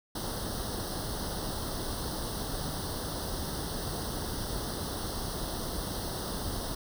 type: noise with comb filter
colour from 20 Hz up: pink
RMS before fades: -35 dBFS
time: 0.15-6.75 s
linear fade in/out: 5 ms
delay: 0.21 ms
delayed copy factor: +0.95
effects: none